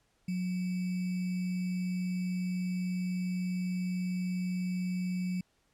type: tone with sample-and-hold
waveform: sine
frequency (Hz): 181.8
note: F#3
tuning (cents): -30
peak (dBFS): -30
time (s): 0.28-5.41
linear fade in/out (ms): 5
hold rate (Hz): 2450
effects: pink hiss -72 dBFS RMS until 5.73 s + low-pass 10000 Hz 12 dB/octave